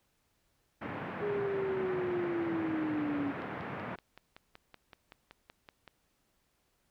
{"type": "band-pass noise", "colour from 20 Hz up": "pink", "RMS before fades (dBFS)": -40, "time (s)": [0.81, 3.96], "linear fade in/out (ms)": 10, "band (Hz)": [120, 2100], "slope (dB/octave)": 24}
{"type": "linear sweep", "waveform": "sine", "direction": "down", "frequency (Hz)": [415.3, 279.5], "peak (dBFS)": -31, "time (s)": [1.21, 3.32], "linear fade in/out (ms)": 20}
{"type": "click train", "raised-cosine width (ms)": 0.3, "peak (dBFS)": -33, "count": 14, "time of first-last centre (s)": [3.42, 5.877], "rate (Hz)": 5.29}
{"effects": ["pink hiss -75 dBFS RMS until 6.9 s"]}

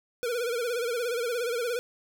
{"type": "tone with vibrato", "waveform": "square", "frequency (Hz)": 476.7, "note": "A#4", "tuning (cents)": 39, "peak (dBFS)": -28, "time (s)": [0.23, 1.79], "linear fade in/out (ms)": 0, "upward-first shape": "sine", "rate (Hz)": 17, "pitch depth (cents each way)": 86, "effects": []}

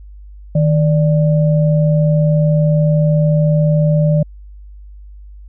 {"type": "tone pair together", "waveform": "sine", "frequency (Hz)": [155.62, 587], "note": ["D#3", "D5"], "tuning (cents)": [1, -1], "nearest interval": "octave + major seventh", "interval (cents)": 2298, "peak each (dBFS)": [-10, -18], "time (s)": [0.55, 4.23], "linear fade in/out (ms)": 5, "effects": ["added 50 Hz sine -33 dBFS peak until 5.48 s"]}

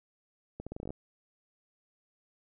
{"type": "accelerating click train", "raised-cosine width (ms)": 2, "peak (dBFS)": -26, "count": 10, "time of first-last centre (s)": [0.6, 0.905], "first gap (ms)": 66, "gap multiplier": 0.82, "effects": []}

